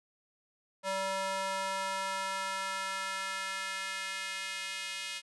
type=tone with high-pass filter sweep; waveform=square; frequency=192.6 Hz; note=G3; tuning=30 cents flat; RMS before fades=-36 dBFS; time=0.83-5.22 s; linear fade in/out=50 ms; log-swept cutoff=670 to 2600 Hz; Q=1.5; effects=resampled to 24000 Hz